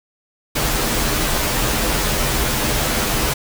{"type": "noise with comb filter", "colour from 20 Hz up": "pink", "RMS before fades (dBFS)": -19, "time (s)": [0.55, 3.34], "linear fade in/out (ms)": 10, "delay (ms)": 11, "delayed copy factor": -0.7, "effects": []}